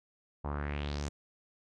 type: tone with low-pass filter sweep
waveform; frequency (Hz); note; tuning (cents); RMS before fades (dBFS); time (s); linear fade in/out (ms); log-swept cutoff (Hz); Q
sawtooth; 72.6; D2; -19; -36; 0.44-1.09; 10; 900 to 7400; 3.1
effects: none